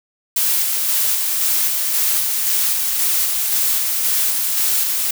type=noise with tremolo; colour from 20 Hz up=blue; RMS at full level=-17 dBFS; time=0.36-5.11 s; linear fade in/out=5 ms; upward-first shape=square; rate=1.9 Hz; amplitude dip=25%; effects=none